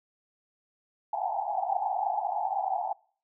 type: band-pass noise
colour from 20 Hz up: pink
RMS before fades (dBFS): -30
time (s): 1.13-2.93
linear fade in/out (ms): 5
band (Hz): 710 to 870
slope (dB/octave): 96
effects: noise-tail reverb RT60 0.5 s tail -25 dB re dry